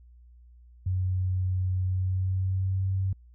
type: tone with pitch glide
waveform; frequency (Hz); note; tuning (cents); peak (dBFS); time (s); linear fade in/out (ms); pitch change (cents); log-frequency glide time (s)
sine; 92.5 to 95.43; F#2 to G2; 0 to -46; -24; 0.86-3.13; 5; +54; 1.82-2.87
effects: added 60 Hz sine -50 dBFS peak until 3.34 s

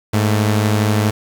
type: tone pair together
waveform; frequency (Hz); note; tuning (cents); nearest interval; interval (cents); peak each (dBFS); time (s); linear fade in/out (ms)
sawtooth; 105 / 222.3; G#2 / A3; +19 / +18; octave + minor second; 1299; -10 / -18; 0.13-1.11; 10
effects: 7-bit

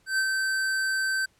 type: tone with ADSR envelope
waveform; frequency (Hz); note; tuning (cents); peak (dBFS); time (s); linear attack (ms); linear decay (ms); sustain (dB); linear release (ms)
square; 1548; G6; -22; -22; 0.06-1.26; 120; 68; -3; 11
effects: pink hiss -65 dBFS RMS until 1.39 s + low-pass 11000 Hz 12 dB/octave

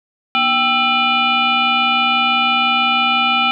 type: tone with frequency modulation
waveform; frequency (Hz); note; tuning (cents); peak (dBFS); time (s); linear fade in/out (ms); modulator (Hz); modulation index
sine; 1871; A#6; +6; -12; 0.35-3.51; 0; 544; 2.4
effects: 9-bit

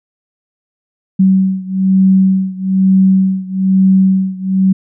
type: beating tone pair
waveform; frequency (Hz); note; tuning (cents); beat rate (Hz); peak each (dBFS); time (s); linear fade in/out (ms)
sine; 189.7 / 190.8; F#3 / G3; +43 / -47; 1.1; -10 / -12; 1.19-4.73; 10
effects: none

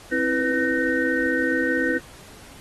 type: tone cluster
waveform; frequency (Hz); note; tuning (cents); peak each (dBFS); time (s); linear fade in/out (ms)
sine; 263.8 / 328.4 / 495.2 / 1518 / 1851; C4 / E4 / B4 / F#6 / A#6; +14 / -6 / +5 / +44 / -13; -26; 0.11-1.99; 20
effects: pink hiss -46 dBFS RMS until 2.6 s + AAC 32 kbps

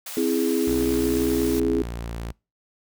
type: high-pass noise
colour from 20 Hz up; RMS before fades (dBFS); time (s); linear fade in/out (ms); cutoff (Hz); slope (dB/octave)
white; -35; 0.06-1.6; 5; 510; 48
type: chord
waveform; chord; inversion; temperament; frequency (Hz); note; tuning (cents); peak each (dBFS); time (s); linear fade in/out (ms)
sine; C augmented; none; equal; 261.6 / 329.6 / 415.3; C4 / E4 / G#4; 0 / 0 / 0; -24; 0.17-1.82; 2
type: tone with pitch glide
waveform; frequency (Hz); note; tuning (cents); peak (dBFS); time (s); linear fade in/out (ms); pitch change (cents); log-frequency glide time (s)
sawtooth; 61 to 57.24; B1 to A#1; -21 to -31; -26; 0.67-2.32; 5; -110; 1.31-2.16
effects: noise-tail reverb RT60 0.3 s tail -26 dB re dry

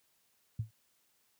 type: tone with exponential decay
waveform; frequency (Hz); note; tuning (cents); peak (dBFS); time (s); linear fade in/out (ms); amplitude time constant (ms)
sine; 110.5; A2; +8; -28; 0.59-0.71; 5; 26
effects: white hiss -73 dBFS RMS until 1.39 s + high-pass 60 Hz 12 dB/octave

